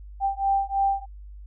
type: beating tone pair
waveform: sine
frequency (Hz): 786 / 789.1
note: G5 / G5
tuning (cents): +4 / +11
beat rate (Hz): 3.1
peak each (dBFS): -24 / -24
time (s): 0.2-1.06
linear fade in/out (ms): 50
effects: added 50 Hz sine -39 dBFS peak until 1.46 s